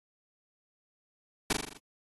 pink noise with echo, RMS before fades -26 dBFS, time 1.5-1.53 s, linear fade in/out 5 ms, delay 41 ms, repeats 6, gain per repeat -4 dB, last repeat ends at 1.776 s, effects AAC 32 kbps

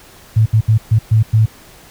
sine tone bursts at uneven times, 110 Hz, A2, in tune, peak -7 dBFS, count 6, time 0.36-0.46 / 0.53-0.61 / 0.68-0.78 / 0.91-0.99 / 1.11-1.23 / 1.33-1.46 s, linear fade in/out 10 ms, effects pink hiss -42 dBFS RMS until 1.9 s

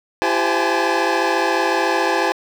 25% pulse tone cluster, 337.6 / 392.6 / 515 / 831 / 865 Hz, E4 / G4 / C5 / G#5 / A5, +41 / +3 / -28 / +1 / -30 cents, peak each -19 dBFS, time 0.22-2.32 s, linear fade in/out 0 ms, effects low-pass 5000 Hz 12 dB/octave + 7-bit

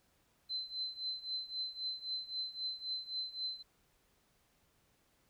sine tone with tremolo, 4065 Hz, B7, 49 cents sharp, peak -34 dBFS, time 0.49-3.63 s, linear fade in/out 20 ms, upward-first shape triangle, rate 3.8 Hz, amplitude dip 90%, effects pink hiss -73 dBFS RMS until 5.29 s

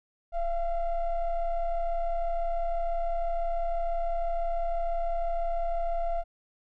triangle ring-modulated tone, 350 Hz, F4, 4 cents sharp, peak -19 dBFS, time 0.32-6.24 s, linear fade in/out 50 ms, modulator 333 Hz, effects tanh soft clip ceiling -21 dBFS

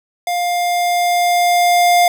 square tone with level ramp, 704 Hz, F5, 14 cents sharp, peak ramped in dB -17 to -9 dBFS, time 0.27-2.08 s, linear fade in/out 2 ms, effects none

